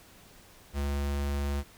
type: tone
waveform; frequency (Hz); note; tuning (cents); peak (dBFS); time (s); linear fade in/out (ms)
square; 70.8; C#2; +37; -29; 0.73-1.64; 50
effects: pink hiss -55 dBFS RMS until 1.77 s